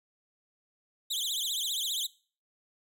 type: tone with vibrato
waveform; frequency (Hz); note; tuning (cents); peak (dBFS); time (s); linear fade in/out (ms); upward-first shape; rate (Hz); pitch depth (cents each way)
sawtooth; 3504; A7; -8; -27; 1.1-2.07; 10; triangle; 15; 260
effects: noise-tail reverb RT60 0.4 s tail -21 dB re dry